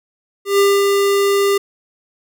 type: tone with ADSR envelope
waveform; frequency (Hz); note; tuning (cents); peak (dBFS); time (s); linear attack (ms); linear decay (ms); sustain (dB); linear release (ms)
square; 399.2; G4; +32; -10; 0.45-1.58; 140; 230; -3; 7
effects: none